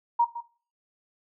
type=tone with echo; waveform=sine; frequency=944 Hz; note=A#5; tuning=22 cents sharp; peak=-17 dBFS; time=0.19-0.25 s; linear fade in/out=10 ms; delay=160 ms; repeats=1; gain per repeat=-14 dB; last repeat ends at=0.41 s; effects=noise-tail reverb RT60 0.4 s tail -17 dB re dry